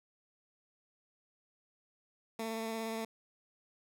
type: tone with vibrato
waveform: 15% pulse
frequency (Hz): 224.1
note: A3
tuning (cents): +32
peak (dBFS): -30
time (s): 2.39-3.05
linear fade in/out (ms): 5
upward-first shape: triangle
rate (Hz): 17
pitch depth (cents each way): 19
effects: none